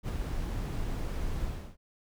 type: noise with ADSR envelope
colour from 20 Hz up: brown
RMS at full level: -30 dBFS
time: 0.03-1.77 s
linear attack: 55 ms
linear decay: 15 ms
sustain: -3 dB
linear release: 320 ms
effects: none